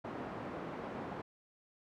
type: band-pass noise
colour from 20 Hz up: pink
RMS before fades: -43 dBFS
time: 0.04-1.22 s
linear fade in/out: 10 ms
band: 170 to 1200 Hz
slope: 12 dB/octave
effects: none